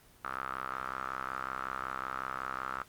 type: tone with band-pass filter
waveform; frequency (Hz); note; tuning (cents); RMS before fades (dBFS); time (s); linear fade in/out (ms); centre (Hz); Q
sawtooth; 65.41; C2; 0; -38; 0.24-2.83; 0; 1300; 7.2
effects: pink hiss -60 dBFS RMS until 2.88 s + Opus 24 kbps